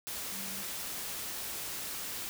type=tone in noise; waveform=sine; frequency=196 Hz; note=G3; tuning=in tune; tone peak=-47 dBFS; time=0.32-0.63 s; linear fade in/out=0 ms; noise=white; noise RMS=-39 dBFS; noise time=0.07-2.29 s; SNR=-11 dB; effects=none